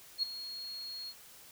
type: tone with ADSR envelope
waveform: sine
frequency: 4300 Hz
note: C8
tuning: 47 cents sharp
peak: -26 dBFS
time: 0.18-1.14 s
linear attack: 50 ms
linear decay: 5 ms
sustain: -14 dB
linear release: 53 ms
effects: white hiss -55 dBFS RMS until 1.51 s